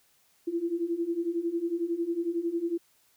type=beating tone pair; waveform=sine; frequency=332.1 / 343.1 Hz; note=E4 / F4; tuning=+13 / -31 cents; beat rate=11 Hz; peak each=-32 / -29 dBFS; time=0.47-2.78 s; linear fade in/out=10 ms; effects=white hiss -66 dBFS RMS until 3.16 s